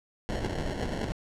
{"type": "noise with sample-and-hold", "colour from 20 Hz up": "pink", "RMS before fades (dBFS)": -32, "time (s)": [0.29, 1.12], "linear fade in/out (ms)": 0, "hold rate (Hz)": 1225, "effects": ["low-pass 7000 Hz 12 dB/octave"]}